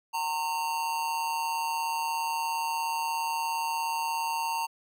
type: tone with amplitude modulation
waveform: square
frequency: 916 Hz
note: A#5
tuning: 31 cents flat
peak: -26 dBFS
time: 0.13-4.67 s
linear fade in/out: 20 ms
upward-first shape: sine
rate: 157 Hz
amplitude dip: 60%
effects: none